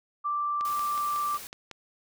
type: tone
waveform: sine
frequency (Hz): 1174.7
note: D6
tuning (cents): 0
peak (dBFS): -26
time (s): 0.24-1.38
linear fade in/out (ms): 20
type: click train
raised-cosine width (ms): 0.2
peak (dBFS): -23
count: 7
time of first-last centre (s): 0.61-1.713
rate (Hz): 5.44
type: noise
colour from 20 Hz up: white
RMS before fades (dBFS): -42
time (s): 0.65-1.47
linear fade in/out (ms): 0
effects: none